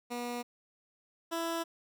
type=tone pair in turn; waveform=15% pulse; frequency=241.8 / 332.5 Hz; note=B3 / E4; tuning=-36 / +15 cents; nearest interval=tritone; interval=551 cents; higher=second; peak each=-29 / -26 dBFS; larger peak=second; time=0.1-0.43 / 1.31-1.64 s; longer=neither; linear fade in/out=20 ms; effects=none